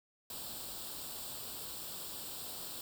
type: noise with comb filter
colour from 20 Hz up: white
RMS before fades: -44 dBFS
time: 0.3-2.81 s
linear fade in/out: 2 ms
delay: 0.24 ms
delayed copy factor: +0.7
effects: none